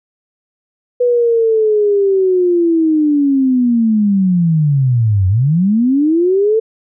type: linear two-way sweep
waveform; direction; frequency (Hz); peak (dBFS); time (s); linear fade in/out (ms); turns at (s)
sine; down then up; 493.9 to 90.3 to 451.8; -9; 1-6.6; 10; 5.28
effects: none